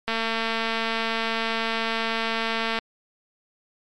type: click train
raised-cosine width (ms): 0.3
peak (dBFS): -10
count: 613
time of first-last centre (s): 0.08-2.788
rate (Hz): 226
effects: MP3 96 kbps